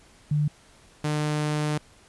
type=tone pair in turn; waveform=sine / sawtooth; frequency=148.8 / 150.62 Hz; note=D3 / D3; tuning=+23 / +44 cents; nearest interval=unison; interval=21 cents; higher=second; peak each=-20 dBFS; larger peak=neither; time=0.31-0.48 / 1.04-1.78 s; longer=second; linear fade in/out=5 ms; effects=pink hiss -55 dBFS RMS until 2.08 s + resampled to 24000 Hz